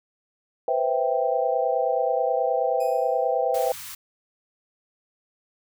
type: chord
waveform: sine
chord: C major seventh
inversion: third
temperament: equal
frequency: 493.9 / 523.3 / 659.3 / 784 Hz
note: B4 / C5 / E5 / G5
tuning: 0 / 0 / 0 / 0 cents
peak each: -26 dBFS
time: 0.68-3.72 s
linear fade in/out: 2 ms
type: tone with exponential decay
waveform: 10% pulse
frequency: 2500 Hz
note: D#7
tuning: 8 cents sharp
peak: -32 dBFS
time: 2.8-3.45 s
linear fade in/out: 5 ms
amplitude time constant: 140 ms
type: band-stop noise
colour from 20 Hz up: white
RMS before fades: -38 dBFS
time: 3.54-3.95 s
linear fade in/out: 5 ms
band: 170 to 900 Hz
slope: 96 dB/octave
effects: none